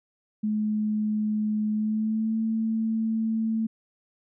sine tone with pitch glide, 213.2 to 222.6 Hz, G#3 to A3, +46 to +20 cents, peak -23 dBFS, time 0.43-3.67 s, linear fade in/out 10 ms, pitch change +74 cents, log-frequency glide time 1.72-2.38 s, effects none

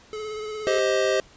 square tone with vibrato, 428.6 Hz, A4, 45 cents flat, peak -31 dBFS, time 0.13-0.79 s, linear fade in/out 0 ms, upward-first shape sine, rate 17 Hz, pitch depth 24 cents each way
square chord, C minor, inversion second, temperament just, 392.4 / 523.3 / 627.9 Hz, G4 / C5 / Eb5, +2 / 0 / +16 cents, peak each -25 dBFS, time 0.67-1.2 s, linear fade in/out 0 ms
effects pink hiss -52 dBFS RMS until 1.36 s + resampled to 16000 Hz

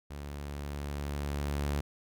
sawtooth tone with level ramp, 71.9 Hz, D2, 36 cents flat, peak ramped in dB -36 to -25 dBFS, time 0.1-1.81 s, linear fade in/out 10 ms, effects none

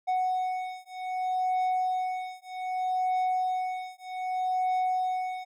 triangle beating tone pair, 740 / 740.64 Hz, F#5 / F#5, 0 / +2 cents, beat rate 0.64 Hz, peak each -28 dBFS, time 0.07-5.45 s, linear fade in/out 20 ms, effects none

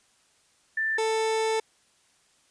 sine / 30% pulse tone pair in turn, 1773 / 442.5 Hz, A6 / A4, +13 / +10 cents, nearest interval 2 octaves, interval 2403 cents, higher first, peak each -24 / -21 dBFS, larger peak second, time 0.77-0.98 / 0.98-1.6 s, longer second, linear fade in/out 5 ms, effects white hiss -64 dBFS RMS until 2.5 s + resampled to 22050 Hz

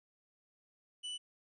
45% pulse tone, 2974 Hz, F#7, 8 cents sharp, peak -39 dBFS, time 1.03-1.18 s, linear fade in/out 20 ms, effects resampled to 24000 Hz

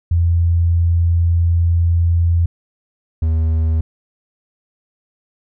sine / triangle tone pair in turn, 85 / 80.06 Hz, F2 / D#2, -46 / +50 cents, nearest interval minor second, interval 104 cents, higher first, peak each -11 dBFS, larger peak neither, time 0.11-2.46 / 3.22-3.81 s, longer first, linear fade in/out 5 ms, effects none

